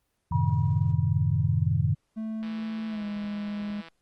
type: chord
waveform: sine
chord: F# diminished seventh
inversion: none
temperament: equal with one note detuned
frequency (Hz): 92.5 / 110 / 132.03 / 155.56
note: F#2 / A2 / C3 / Eb3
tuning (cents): 0 / 0 / +16 / 0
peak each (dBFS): -27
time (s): 0.31-1.95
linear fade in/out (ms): 10
type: tone with exponential decay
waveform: sine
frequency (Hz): 962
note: B5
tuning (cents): -46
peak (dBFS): -30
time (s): 0.32-1.66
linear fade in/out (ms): 2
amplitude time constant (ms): 290
type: tone with pitch glide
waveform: triangle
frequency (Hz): 220 to 206.5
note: A3 to G#3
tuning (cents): 0 to -10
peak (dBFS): -28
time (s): 2.16-3.82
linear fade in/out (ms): 20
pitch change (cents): -110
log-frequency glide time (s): 2.88-3.05
type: click train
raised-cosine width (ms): 0.3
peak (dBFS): -30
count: 241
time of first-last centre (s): 2.43-3.885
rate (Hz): 165
effects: pink hiss -75 dBFS RMS until 4.01 s + Opus 24 kbps